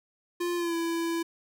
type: tone with pitch glide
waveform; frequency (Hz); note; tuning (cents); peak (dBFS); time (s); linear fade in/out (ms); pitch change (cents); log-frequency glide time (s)
square; 349.2 to 334; F4 to E4; 0 to +23; -28; 0.4-1.23; 10; -77; 0.56-0.75
effects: none